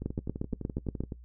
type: two click trains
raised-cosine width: 3 ms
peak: -18 / -23 dBFS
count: 9 / 14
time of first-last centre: 0.06-1.006 / 0.02-1.122 s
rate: 8.46 / 11.8 Hz
effects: noise-tail reverb RT60 0.1 s tail -19 dB re dry + added 60 Hz sine -47 dBFS peak until 1.24 s